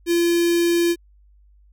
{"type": "tone with notch filter", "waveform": "square", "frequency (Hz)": 342.1, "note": "F4", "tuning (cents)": -36, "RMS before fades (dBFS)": -18, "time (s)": [0.06, 0.96], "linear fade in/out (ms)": 50, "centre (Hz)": 1100, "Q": 1, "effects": ["added 50 Hz sine -50 dBFS peak until 1.72 s"]}